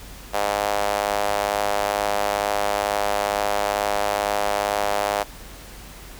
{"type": "tone with high-pass filter", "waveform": "sawtooth", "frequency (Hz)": 102.2, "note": "G#2", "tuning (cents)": -27, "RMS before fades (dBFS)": -23, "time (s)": [0.33, 5.24], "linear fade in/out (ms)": 20, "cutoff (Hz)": 660, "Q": 2.7, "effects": ["added 47 Hz sine -42 dBFS peak until 6.19 s", "pink hiss -42 dBFS RMS until 6.19 s"]}